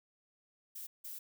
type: noise bursts at uneven times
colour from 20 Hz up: violet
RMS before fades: -45 dBFS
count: 2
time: 0.75-0.87 / 1.04-1.19 s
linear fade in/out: 10 ms
effects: none